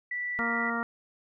sine tone, 1965 Hz, B6, 9 cents flat, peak -30 dBFS, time 0.11-0.7 s, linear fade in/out 5 ms
harmonic tone, 233.1 Hz, A#3, in tune, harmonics 1 / 2 / 3 / 4 / 5 / 6 / 8, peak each -33 / -39 / -38 / -38 / -36 / -33 / -37 dBFS, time 0.39-0.83 s, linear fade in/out 0 ms
effects none

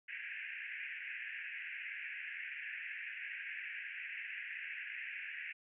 pink band-pass noise, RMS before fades -45 dBFS, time 0.08-5.53 s, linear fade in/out 10 ms, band 1600 to 2700 Hz, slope 96 dB/octave, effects none

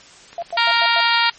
click train, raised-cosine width 0.3 ms, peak -23 dBFS, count 6, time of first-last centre 0.33-0.769 s, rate 11.4 Hz
sine tone bursts, 684 Hz, F5, 36 cents flat, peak -22 dBFS, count 5, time 0.38-1.005 s, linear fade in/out 2 ms, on 45 ms, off 100 ms
harmonic tone, 466.2 Hz, A#4, in tune, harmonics 2 / 3 / 4 / 5 / 6 / 7 / 8 / 9 / 10, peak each -19 / -21 / -22 / -23 / -24 / -24 / -25 / -26 / -26 dBFS, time 0.57-1.3 s, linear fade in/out 5 ms
effects white hiss -44 dBFS RMS until 1.38 s + MP3 32 kbps

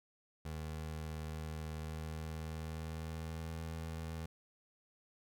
25% pulse tone with pitch glide, 78.2 to 81.1 Hz, D#2 to E2, +9 to -28 cents, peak -37 dBFS, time 0.45-4.26 s, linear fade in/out 5 ms, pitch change +63 cents, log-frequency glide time 1.76-3.55 s, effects none

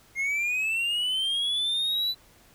triangle linear sweep, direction up, 2121 to 4000 Hz, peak -23 dBFS, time 0.15-2.15 s, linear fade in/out 50 ms, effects pink hiss -57 dBFS RMS until 2.54 s

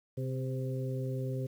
harmonic tone with a mistuned harmonic, 130 Hz, C3, 11 cents flat, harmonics 1 / 2 / 3 / 4, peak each -33 / -42 / -41 / -42 dBFS, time 0.17-1.47 s, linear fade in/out 10 ms, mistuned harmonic 3, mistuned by +30 cents, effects 10-bit

